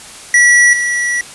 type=tone with level steps; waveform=square; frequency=1941 Hz; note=B6; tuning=31 cents flat; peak=-6 / -14 dBFS; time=0.34-1.21 s; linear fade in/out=2 ms; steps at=0.73 s; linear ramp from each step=2 ms; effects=white hiss -33 dBFS RMS until 1.34 s + resampled to 24000 Hz